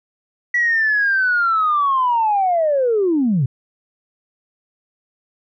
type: linear sweep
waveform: sine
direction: down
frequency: 1952 to 116.54 Hz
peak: -13 dBFS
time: 0.54-3.46 s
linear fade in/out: 5 ms
effects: tanh soft clip ceiling -9 dBFS